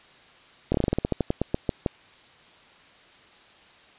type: slowing click train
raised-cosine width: 2 ms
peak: -9 dBFS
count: 16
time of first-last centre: 0.72-1.862 s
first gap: 24 ms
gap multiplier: 1.15
effects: white hiss -53 dBFS RMS until 3.98 s + resampled to 8000 Hz

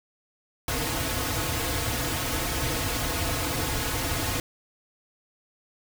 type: noise with comb filter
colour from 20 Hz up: pink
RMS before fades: -28 dBFS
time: 0.68-4.4 s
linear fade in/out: 2 ms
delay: 5.1 ms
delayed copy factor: -0.95
effects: none

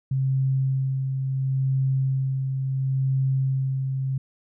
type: tone with tremolo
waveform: sine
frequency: 133.4 Hz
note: C3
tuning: 34 cents sharp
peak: -19 dBFS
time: 0.11-4.18 s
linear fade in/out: 5 ms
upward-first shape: sine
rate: 0.72 Hz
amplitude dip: 40%
effects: none

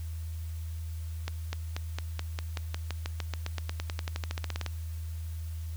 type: accelerating click train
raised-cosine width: 0.2 ms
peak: -17 dBFS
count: 28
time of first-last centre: 1.28-4.663 s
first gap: 250 ms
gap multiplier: 0.94
effects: added 81 Hz sine -34 dBFS peak until 5.76 s + white hiss -55 dBFS RMS until 5.76 s

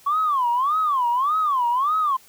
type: tone with vibrato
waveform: sine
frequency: 1100 Hz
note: C#6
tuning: 14 cents flat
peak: -17 dBFS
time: 0.06-2.17 s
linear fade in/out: 10 ms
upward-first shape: sine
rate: 1.7 Hz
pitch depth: 260 cents each way
effects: tanh soft clip ceiling -13 dBFS + white hiss -52 dBFS RMS until 2.28 s

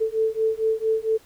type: beating tone pair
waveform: sine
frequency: 440 / 444.4 Hz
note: A4 / A4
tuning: 0 / +17 cents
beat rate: 4.4 Hz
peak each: -23 dBFS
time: 0-1.18 s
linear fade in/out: 20 ms
effects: pink hiss -54 dBFS RMS until 1.25 s

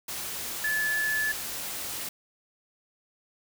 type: tone in noise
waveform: sine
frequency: 1728 Hz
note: A6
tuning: 32 cents flat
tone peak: -25 dBFS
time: 0.64-1.32 s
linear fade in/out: 5 ms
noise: white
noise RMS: -35 dBFS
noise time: 0.08-2.09 s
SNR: +7 dB
effects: none

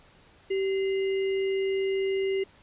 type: tone with sample-and-hold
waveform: sine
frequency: 386.8 Hz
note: G4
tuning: 23 cents flat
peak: -24 dBFS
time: 0.5-2.44 s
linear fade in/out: 10 ms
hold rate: 2450 Hz
effects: pink hiss -57 dBFS RMS until 2.62 s + resampled to 8000 Hz

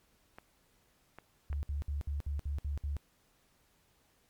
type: clicks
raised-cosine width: 0.5 ms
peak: -32 dBFS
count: 3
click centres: 0.385 / 1.186 / 1.529 s
type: tone bursts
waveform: sine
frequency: 71.9 Hz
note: D2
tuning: 36 cents flat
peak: -32 dBFS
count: 8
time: 1.5-2.967 s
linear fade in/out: 0 ms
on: 130 ms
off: 61 ms
effects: pink hiss -70 dBFS RMS until 4.29 s + MP3 96 kbps

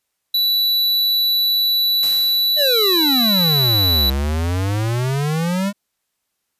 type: tone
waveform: square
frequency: 3951 Hz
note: B7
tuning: in tune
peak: -15 dBFS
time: 0.34-4.1 s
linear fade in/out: 5 ms
type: noise with exponential decay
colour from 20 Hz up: white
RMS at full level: -29 dBFS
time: 2.03-3.05 s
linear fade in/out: 1 ms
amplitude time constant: 220 ms
type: exponential two-way sweep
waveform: square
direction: down then up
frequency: 622.3 to 65.9 to 205.6 Hz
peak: -18 dBFS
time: 2.56-5.73 s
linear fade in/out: 50 ms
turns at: 4.09 s
effects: white hiss -74 dBFS RMS until 6.59 s + resampled to 32000 Hz

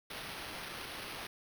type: noise with sample-and-hold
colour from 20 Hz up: white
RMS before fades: -44 dBFS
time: 0.1-1.27 s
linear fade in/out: 5 ms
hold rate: 7350 Hz
effects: none

